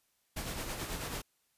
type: noise with tremolo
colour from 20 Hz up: pink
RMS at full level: -37 dBFS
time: 0.36-1.22 s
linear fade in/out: 10 ms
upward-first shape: sine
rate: 9.2 Hz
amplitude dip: 45%
effects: white hiss -75 dBFS RMS until 1.57 s + resampled to 32000 Hz